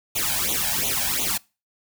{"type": "noise with flanger", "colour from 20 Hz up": "white", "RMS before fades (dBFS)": -24, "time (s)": [0.15, 1.38], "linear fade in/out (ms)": 10, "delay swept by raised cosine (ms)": [0.29, 1.29], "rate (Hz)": 2.8, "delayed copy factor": 0.95, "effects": ["noise-tail reverb RT60 0.3 s tail -24 dB re dry"]}